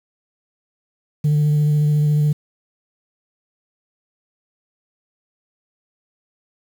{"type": "tone with vibrato", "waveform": "sine", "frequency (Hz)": 149.3, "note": "D3", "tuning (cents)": 29, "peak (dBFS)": -11, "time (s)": [1.24, 2.33], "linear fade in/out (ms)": 10, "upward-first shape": "square", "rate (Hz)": 14, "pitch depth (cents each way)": 11, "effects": ["tanh soft clip ceiling -12 dBFS", "7-bit"]}